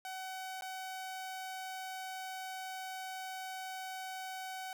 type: tone with dropouts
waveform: sawtooth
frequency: 754 Hz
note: F#5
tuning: 32 cents sharp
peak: -37 dBFS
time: 0.05-4.73 s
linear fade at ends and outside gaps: 1 ms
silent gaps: 0.61-0.621 s
effects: none